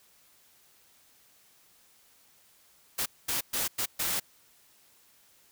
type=noise bursts at uneven times; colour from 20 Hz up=white; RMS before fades=-30 dBFS; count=5; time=2.98-3.06 / 3.28-3.41 / 3.53-3.68 / 3.78-3.86 / 3.99-4.2 s; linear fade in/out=10 ms; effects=white hiss -62 dBFS RMS until 5.51 s